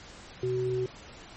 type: tone pair together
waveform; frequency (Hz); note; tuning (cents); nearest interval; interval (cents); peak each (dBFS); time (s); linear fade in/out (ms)
sine; 125.5 / 375.3; B2 / F#4; +28 / +25; octave + perfect fifth; 1897; -33 / -27; 0.43-0.86; 2
effects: pink hiss -48 dBFS RMS until 1.36 s + MP3 32 kbps